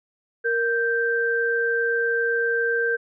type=tone pair together; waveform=sine; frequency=466.2 / 1568.1 Hz; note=A#4 / G6; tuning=0 / 0 cents; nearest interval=octave + major sixth; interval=2100 cents; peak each=-23 / -22 dBFS; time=0.44-2.97 s; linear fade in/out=20 ms; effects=none